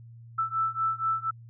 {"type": "beating tone pair", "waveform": "sine", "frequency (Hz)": [1320, 1324.2], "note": ["E6", "E6"], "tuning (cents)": [2, 7], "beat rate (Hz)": 4.2, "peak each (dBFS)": [-29, -28], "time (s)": [0.38, 1.31], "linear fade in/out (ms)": 10, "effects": ["added 116 Hz sine -45 dBFS peak until 1.49 s"]}